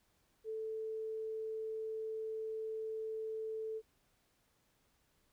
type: tone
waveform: sine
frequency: 440 Hz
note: A4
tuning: in tune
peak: -38 dBFS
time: 0.44-3.82 s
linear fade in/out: 50 ms
effects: pink hiss -75 dBFS RMS until 5.32 s